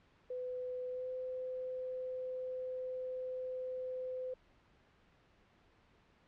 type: tone with pitch glide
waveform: sine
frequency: 503 to 510.6 Hz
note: B4 to C5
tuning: +32 to -42 cents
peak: -38 dBFS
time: 0.3-4.34 s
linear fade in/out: 5 ms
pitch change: +26 cents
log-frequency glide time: 0.9-1.1 s
effects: pink hiss -68 dBFS RMS until 6.27 s + low-pass 3000 Hz 12 dB/octave